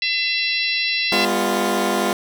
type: harmonic tone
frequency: 674 Hz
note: E5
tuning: 38 cents sharp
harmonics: 3 / 4 / 5 / 6 / 7 / 8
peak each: -26 / -22 / -29 / -24 / -30 / -30 dBFS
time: 0.02-1.25 s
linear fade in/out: 2 ms
type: chord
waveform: 15% pulse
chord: F diminished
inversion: first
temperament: equal with one note detuned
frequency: 202.4 / 246.9 / 349.2 Hz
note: Ab3 / Cb4 / F4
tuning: -44 / 0 / 0 cents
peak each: -16 / -18 / -15 dBFS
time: 1.12-2.13 s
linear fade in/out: 2 ms
effects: none